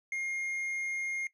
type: tone with tanh clipping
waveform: sine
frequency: 2131 Hz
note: C7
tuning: 31 cents sharp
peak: -33 dBFS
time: 0.12-1.27 s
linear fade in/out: 2 ms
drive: 6 dB
effects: noise-tail reverb RT60 0.1 s tail -18 dB re dry